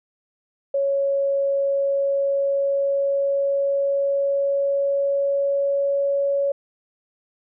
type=tone with pitch glide; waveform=sine; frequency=554.4 to 559.5 Hz; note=C#5 to C#5; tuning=0 to +16 cents; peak=-18 dBFS; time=0.74-6.52 s; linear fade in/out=5 ms; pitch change=+16 cents; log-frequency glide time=1.43-6.03 s; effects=none